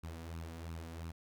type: tone with flanger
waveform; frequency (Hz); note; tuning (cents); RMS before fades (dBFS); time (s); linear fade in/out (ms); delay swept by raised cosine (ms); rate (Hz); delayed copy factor
sawtooth; 82.41; E2; 0; -45; 0.03-1.12; 10; 0.74 to 4.24; 2.9; +0.6
effects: none